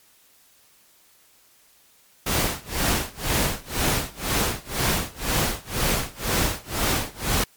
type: noise with tremolo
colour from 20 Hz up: pink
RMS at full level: -21 dBFS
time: 2.26-7.44 s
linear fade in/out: 5 ms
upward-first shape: sine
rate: 2 Hz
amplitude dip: 95%
effects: white hiss -57 dBFS RMS until 7.56 s + MP3 96 kbps